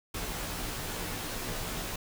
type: noise with comb filter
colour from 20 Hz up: pink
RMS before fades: -36 dBFS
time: 0.14-1.96 s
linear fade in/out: 5 ms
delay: 15 ms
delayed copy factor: -0.8
effects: none